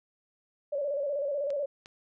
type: tone with vibrato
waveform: sine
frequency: 569 Hz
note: C#5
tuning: 45 cents sharp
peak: -28 dBFS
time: 0.72-1.66 s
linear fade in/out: 10 ms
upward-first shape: square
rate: 16 Hz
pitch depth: 59 cents each way
type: clicks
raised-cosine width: 0.2 ms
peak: -30 dBFS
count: 2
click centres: 1.504 / 1.859 s
effects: none